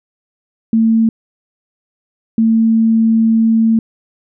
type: tone pair in turn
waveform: sine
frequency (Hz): 224.7 / 224.7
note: A3 / A3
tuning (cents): +37 / +37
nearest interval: unison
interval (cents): 0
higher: neither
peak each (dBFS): -8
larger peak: neither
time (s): 0.73-1.09 / 2.38-3.79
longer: second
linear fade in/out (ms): 2
effects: none